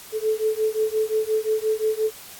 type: beating tone pair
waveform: sine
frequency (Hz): 432.6 / 438.3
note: A4 / A4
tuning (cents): -29 / -7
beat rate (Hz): 5.7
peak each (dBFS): -23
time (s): 0.12-2.11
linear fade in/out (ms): 50
effects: white hiss -42 dBFS RMS until 2.39 s + AAC 64 kbps